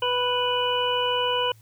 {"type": "harmonic tone", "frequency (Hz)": 493.9, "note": "B4", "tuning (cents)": 0, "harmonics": [1, 2, 3, 5, 6], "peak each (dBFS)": [-26, -26, -34, -35, -26], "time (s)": [0.02, 1.52], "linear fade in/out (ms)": 5, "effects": ["added 110 Hz sine -50 dBFS peak until 1.61 s", "white hiss -60 dBFS RMS until 1.61 s"]}